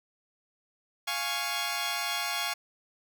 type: chord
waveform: 10% pulse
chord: Db major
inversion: first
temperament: equal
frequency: 698.5 / 830.6 / 1108.7 Hz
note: F5 / Ab5 / Db6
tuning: 0 / 0 / 0 cents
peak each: -26 / -26 / -25 dBFS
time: 1.07-2.54 s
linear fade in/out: 10 ms
effects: none